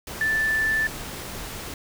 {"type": "tone in noise", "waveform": "sine", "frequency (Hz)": 1760, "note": "A6", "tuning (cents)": 0, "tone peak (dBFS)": -20, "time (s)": [0.21, 0.87], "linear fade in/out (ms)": 2, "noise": "pink", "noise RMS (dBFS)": -35, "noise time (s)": [0.07, 1.74], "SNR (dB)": 12, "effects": []}